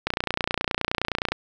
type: click train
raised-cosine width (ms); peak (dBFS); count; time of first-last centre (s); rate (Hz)
0.3; -7; 38; 0.07-1.32; 29.6
effects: none